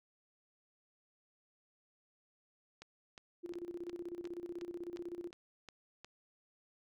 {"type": "click train", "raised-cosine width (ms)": 0.2, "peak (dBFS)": -33, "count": 10, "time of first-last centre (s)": [2.82, 6.046], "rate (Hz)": 2.79}
{"type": "tone with tremolo", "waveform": "sine", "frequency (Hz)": 346.9, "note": "F4", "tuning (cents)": -12, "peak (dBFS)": -39, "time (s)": [3.43, 5.31], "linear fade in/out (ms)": 20, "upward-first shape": "square", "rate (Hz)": 16, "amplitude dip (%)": 75}
{"effects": []}